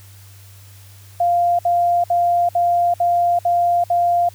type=tone bursts; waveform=sine; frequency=697 Hz; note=F5; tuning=4 cents flat; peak=-13 dBFS; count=7; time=1.2-4.29 s; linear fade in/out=5 ms; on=390 ms; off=60 ms; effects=added 98 Hz sine -41 dBFS peak until 4.34 s + white hiss -48 dBFS RMS until 4.34 s